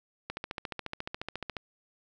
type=click train; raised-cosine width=0.3 ms; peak=-19 dBFS; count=19; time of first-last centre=0.3-1.568 s; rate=14.2 Hz; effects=none